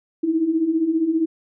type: beating tone pair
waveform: sine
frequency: 311.1 / 326.1 Hz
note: D#4 / E4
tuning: 0 / -19 cents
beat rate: 15 Hz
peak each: -24 / -18 dBFS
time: 0.23-1.26 s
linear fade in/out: 10 ms
effects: none